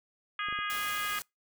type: harmonic tone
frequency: 412.1 Hz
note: G#4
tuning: 13 cents flat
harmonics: 3 / 4 / 5 / 6 / 7 / 8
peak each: -35 / -37 / -39 / -41 / -42 / -43 dBFS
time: 0.39-1.19 s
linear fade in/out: 2 ms
type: clicks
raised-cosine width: 2 ms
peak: -34 dBFS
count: 3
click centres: 0.486 / 0.526 / 0.589 s
type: noise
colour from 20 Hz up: white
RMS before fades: -40 dBFS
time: 0.7-1.22 s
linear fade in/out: 0 ms
effects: noise-tail reverb RT60 0.2 s tail -26 dB re dry